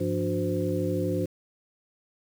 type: tone cluster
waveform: sine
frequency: 101.5 / 174.8 / 292.4 / 364.4 / 515 Hz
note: G#2 / F3 / D4 / F#4 / C5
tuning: -39 / +2 / -7 / -26 / -28 cents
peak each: -31 dBFS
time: 0-1.26 s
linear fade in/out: 10 ms
effects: 8-bit